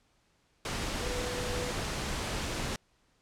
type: tone in noise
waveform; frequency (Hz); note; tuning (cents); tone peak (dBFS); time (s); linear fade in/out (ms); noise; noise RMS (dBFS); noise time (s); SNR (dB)
sine; 493.9; B4; 0; -37; 1.02-1.71; 2; pink; -34; 0.65-2.76; -6
effects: pink hiss -70 dBFS RMS until 3.21 s + low-pass 8000 Hz 12 dB/octave